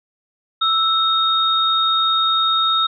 sine tone pair together, 1318.5 / 3715 Hz, E6 / A#7, 0 / -7 cents, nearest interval octave + tritone, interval 1793 cents, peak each -17 dBFS, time 0.61-2.87 s, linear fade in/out 10 ms, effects none

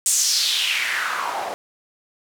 white noise with band-pass filter sweep, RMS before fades -22 dBFS, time 0.06-1.54 s, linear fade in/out 0 ms, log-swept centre 8100 to 630 Hz, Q 3.4, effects none

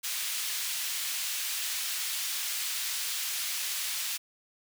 pink high-pass noise, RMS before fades -33 dBFS, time 0.03-4.18 s, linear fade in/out 20 ms, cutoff 2700 Hz, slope 12 dB/octave, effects none

